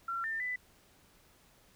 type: tone with pitch steps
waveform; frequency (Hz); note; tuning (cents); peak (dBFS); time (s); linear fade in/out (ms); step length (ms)
sine; 1363 / 1797 / 1995; F6 / A6 / B6; -43 / +36 / +17; -33; 0.08-0.56; 5; 160
effects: pink hiss -64 dBFS RMS until 1.75 s